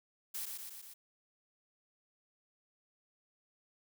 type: noise with echo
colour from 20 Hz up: blue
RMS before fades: -40 dBFS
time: 0.34-0.46 s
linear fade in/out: 10 ms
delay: 120 ms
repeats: 4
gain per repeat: -3 dB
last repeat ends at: 0.94 s
effects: none